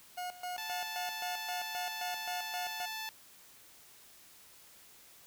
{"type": "tone with tremolo", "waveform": "40% pulse", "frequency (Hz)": 721, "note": "F#5", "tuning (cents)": -45, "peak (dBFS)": -36, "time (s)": [0.17, 2.86], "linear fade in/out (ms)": 10, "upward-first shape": "square", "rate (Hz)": 3.8, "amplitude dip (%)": 80}
{"type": "tone", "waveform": "10% pulse", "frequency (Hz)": 877, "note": "A5", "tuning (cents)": -6, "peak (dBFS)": -30, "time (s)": [0.58, 3.09], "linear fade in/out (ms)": 0}
{"effects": ["white hiss -58 dBFS RMS until 5.26 s"]}